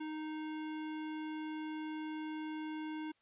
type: tone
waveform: square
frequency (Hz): 310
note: D#4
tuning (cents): -6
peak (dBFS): -40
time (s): 0-3.12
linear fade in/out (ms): 10
effects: white hiss -75 dBFS RMS until 3.21 s + resampled to 8000 Hz